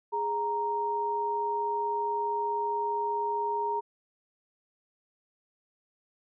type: tone pair together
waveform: sine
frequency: 415.6 / 932.3 Hz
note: G#4 / A#5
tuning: +1 / 0 cents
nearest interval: octave + major second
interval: 1399 cents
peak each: -33 / -28 dBFS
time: 0.12-3.81 s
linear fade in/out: 20 ms
effects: none